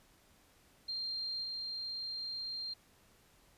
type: tone with level steps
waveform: sine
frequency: 4186 Hz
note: C8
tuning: in tune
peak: -36 / -38 dBFS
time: 0.88-2.74 s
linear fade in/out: 10 ms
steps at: 1.43 s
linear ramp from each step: 20 ms
effects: pink hiss -66 dBFS RMS until 3.57 s + resampled to 32000 Hz